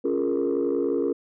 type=chord; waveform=sine; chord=Bb minor seventh; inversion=first; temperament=equal; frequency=277.2 / 349.2 / 415.3 / 466.2 Hz; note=Db4 / F4 / Ab4 / Bb4; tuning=0 / 0 / 0 / 0 cents; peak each=-26 dBFS; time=0.04-1.13 s; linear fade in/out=10 ms; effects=tanh soft clip ceiling -16 dBFS